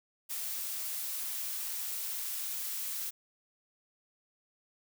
blue noise with high-pass filter sweep, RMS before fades -37 dBFS, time 0.29-3.11 s, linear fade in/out 20 ms, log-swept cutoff 260 to 980 Hz, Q 0.76, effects none

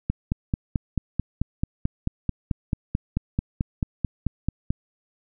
click train, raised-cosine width 5 ms, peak -10 dBFS, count 22, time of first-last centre 0.1-4.705 s, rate 4.56 Hz, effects none

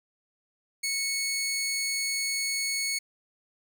15% pulse tone, 2205 Hz, C#7, 10 cents flat, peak -21 dBFS, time 0.83-2.99 s, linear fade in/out 10 ms, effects none

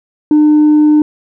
triangle tone with tanh clipping, 301.7 Hz, D4, 47 cents sharp, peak -5 dBFS, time 0.31-1.02 s, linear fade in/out 2 ms, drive 6 dB, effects none

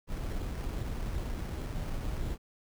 brown noise with sample-and-hold, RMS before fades -35 dBFS, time 0.07-2.38 s, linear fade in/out 50 ms, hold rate 3675 Hz, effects none

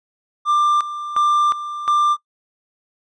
triangle tone with tremolo, 1188 Hz, D6, 20 cents sharp, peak -11 dBFS, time 0.45-2.17 s, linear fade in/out 50 ms, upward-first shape square, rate 1.4 Hz, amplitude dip 75%, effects noise-tail reverb RT60 0.1 s tail -24 dB re dry + resampled to 22050 Hz

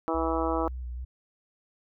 harmonic tone, 163.1 Hz, E3, 18 cents flat, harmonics 2 / 3 / 4 / 5 / 6 / 7 / 8, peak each -30 / -32 / -33 / -34 / -35 / -35 / -36 dBFS, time 0.08-0.68 s, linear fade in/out 0 ms
sine tone with vibrato, 61.74 Hz, B1, in tune, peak -33 dBFS, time 0.14-1.05 s, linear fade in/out 10 ms, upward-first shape square, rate 3.6 Hz, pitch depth 29 cents each way
effects none

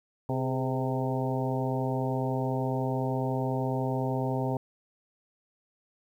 harmonic tone with a mistuned harmonic, 130 Hz, C3, 11 cents flat, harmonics 1 / 2 / 3 / 4 / 5 / 6 / 7, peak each -30 / -33 / -35 / -36 / -37 / -38 / -38 dBFS, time 0.29-4.57 s, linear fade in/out 2 ms, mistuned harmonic 3, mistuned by +61 cents, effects 10-bit

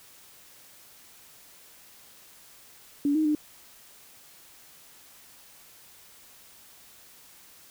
sine tone with pitch steps, 286.6 / 311.7 / 301.5 Hz, D4 / D#4 / D4, -42 / +3 / +46 cents, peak -21 dBFS, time 3.05-3.35 s, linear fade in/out 2 ms, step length 100 ms, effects white hiss -53 dBFS RMS until 7.7 s

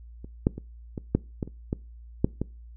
clicks, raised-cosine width 3 ms, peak -28 / -7 / -22 / -19 / -7 / -15 / -27 / -14 / -7 / -14 dBFS, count 10, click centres 0.245 / 0.469 / 0.58 / 0.978 / 1.15 / 1.428 / 1.476 / 1.729 / 2.245 / 2.416 s, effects noise-tail reverb RT60 0.3 s tail -23 dB re dry + added 58 Hz sine -43 dBFS peak until 2.76 s

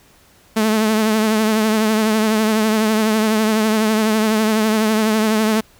sawtooth tone with vibrato, 217.4 Hz, A3, 21 cents flat, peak -10 dBFS, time 0.56-5.61 s, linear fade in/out 10 ms, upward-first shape triangle, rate 12 Hz, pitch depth 51 cents each way, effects pink hiss -51 dBFS RMS until 5.79 s

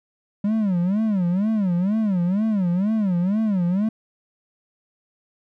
triangle tone with vibrato, 196 Hz, G3, in tune, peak -16 dBFS, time 0.44-3.89 s, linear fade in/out 5 ms, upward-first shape sine, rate 2.1 Hz, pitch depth 220 cents each way, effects none

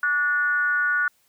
sine tone with frequency modulation, 1459 Hz, F#6, 25 cents flat, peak -19 dBFS, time 0.03-1.08 s, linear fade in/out 2 ms, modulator 306 Hz, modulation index 0.53, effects white hiss -64 dBFS RMS until 1.28 s

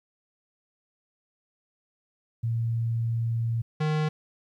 sine / square tone pair in turn, 115.3 / 153.91 Hz, A#2 / D#3, -19 / -18 cents, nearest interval perfect fourth, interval 501 cents, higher second, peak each -24 dBFS, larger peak neither, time 2.43-3.62 / 3.8-4.09 s, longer first, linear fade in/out 10 ms, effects low-pass 4000 Hz 12 dB/octave + 11-bit

